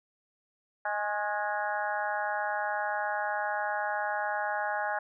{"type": "harmonic tone with a mistuned harmonic", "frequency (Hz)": 207.7, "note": "G#3", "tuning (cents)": 0, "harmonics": [3, 4, 5, 6, 7, 8, 9], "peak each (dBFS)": [-36, -32, -40, -45, -36, -36, -47], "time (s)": [0.85, 4.99], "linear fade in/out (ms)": 5, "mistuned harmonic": 5, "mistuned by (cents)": 55, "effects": []}